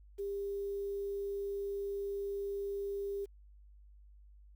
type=tone with quantisation; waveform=sine; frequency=400 Hz; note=G4; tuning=35 cents sharp; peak=-35 dBFS; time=0.18-3.26 s; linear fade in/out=20 ms; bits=10; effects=added 50 Hz sine -55 dBFS peak until 4.55 s